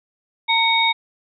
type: tone cluster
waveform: sine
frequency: 914 / 2232 / 3724 Hz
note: A#5 / C#7 / A#7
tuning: -34 / +11 / -2 cents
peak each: -19 dBFS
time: 0.48-0.93 s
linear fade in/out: 20 ms
effects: none